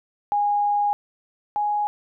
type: tone pair in turn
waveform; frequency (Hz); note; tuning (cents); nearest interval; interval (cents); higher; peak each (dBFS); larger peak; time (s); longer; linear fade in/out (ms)
sine; 822 / 831.6; G#5 / G#5; -18 / +2; unison; 20; second; -18 / -20; first; 0.32-0.93 / 1.56-1.87; first; 0
effects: none